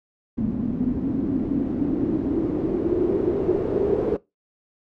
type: noise with low-pass filter sweep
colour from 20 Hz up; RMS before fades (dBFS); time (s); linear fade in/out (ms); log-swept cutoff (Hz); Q
white; -23; 0.37-4.17; 10; 230 to 430; 6.6
effects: noise-tail reverb RT60 0.2 s tail -20 dB re dry